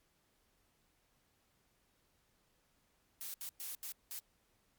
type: noise bursts at uneven times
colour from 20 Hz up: blue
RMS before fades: -44 dBFS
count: 5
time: 3.21-3.34 / 3.41-3.49 / 3.6-3.75 / 3.83-3.92 / 4.11-4.19 s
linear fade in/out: 0 ms
effects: pink hiss -75 dBFS RMS until 4.78 s + MP3 96 kbps